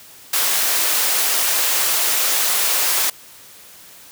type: high-pass noise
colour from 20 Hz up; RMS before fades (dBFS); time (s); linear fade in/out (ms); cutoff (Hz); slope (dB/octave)
white; -18; 0.33-3.1; 5; 470; 12
effects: white hiss -43 dBFS RMS until 4.11 s + high-pass 60 Hz 12 dB/octave